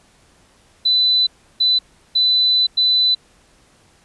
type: tone bursts at uneven times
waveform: sine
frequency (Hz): 4000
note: B7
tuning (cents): +21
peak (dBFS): -12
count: 4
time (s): 0.85-1.27 / 1.6-1.79 / 2.15-2.67 / 2.77-3.15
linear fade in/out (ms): 10
effects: pink hiss -54 dBFS RMS until 4.04 s + resampled to 24000 Hz